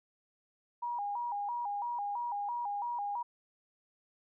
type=tone with vibrato; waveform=sine; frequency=883 Hz; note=A5; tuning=6 cents sharp; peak=-33 dBFS; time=0.82-3.23 s; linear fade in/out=10 ms; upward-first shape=square; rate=3 Hz; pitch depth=140 cents each way; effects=none